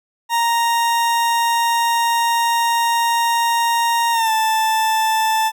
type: tone with pitch glide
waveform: 40% pulse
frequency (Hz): 932.3 to 880.5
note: A#5 to A5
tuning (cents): 0 to +1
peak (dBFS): -14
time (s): 0.29-5.52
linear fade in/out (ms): 50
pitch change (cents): -99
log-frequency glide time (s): 4.12-4.31
effects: none